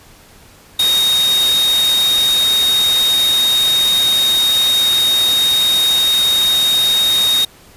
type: tone in noise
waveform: sine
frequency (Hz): 3729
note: A#7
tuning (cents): 0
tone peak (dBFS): -11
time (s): 0.79-7.45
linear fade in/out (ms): 5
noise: white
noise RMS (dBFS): -21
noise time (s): 0.79-7.45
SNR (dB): +7
effects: pink hiss -44 dBFS RMS until 7.76 s + resampled to 32000 Hz